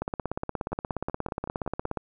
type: two click trains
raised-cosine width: 1 ms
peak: -15 / -22 dBFS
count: 34 / 7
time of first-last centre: 0.02-1.973 / 0.72-1.852 s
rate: 16.9 / 5.3 Hz
effects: none